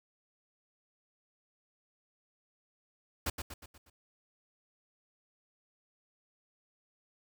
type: noise with echo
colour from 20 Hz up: pink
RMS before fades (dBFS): -33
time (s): 3.26-3.3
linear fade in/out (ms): 5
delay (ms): 120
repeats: 5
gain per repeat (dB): -6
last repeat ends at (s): 3.9
effects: none